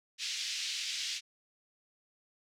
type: band-pass noise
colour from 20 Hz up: white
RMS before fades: -37 dBFS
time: 0.18-1.21 s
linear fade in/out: 50 ms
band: 2300 to 5700 Hz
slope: 24 dB/octave
effects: none